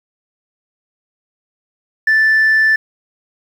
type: tone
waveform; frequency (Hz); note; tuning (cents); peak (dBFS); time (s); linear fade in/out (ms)
sine; 1760; A6; 0; -7; 2.07-2.76; 5
effects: tanh soft clip ceiling -7 dBFS + 7-bit